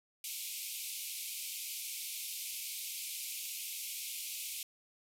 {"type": "band-pass noise", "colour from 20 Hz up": "white", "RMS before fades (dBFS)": -42, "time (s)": [0.24, 4.63], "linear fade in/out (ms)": 2, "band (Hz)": [2200, 15000], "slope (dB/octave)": 96, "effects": []}